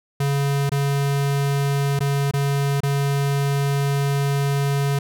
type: tone with dropouts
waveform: square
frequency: 140.4 Hz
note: C#3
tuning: 22 cents sharp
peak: -19 dBFS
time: 0.2-4.99 s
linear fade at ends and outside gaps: 5 ms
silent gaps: 0.695-0.717 / 1.992-2.005 / 2.312-2.336 / 2.805-2.832 s
effects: none